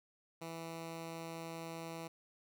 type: tone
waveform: 10% pulse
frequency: 164.81 Hz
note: E3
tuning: in tune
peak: -35 dBFS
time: 0.41-2.08 s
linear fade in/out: 10 ms
effects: none